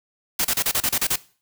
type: noise bursts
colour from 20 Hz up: white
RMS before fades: -21 dBFS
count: 9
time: 0.39-1.159 s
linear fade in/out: 5 ms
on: 57 ms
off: 32 ms
effects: noise-tail reverb RT60 0.4 s tail -19 dB re dry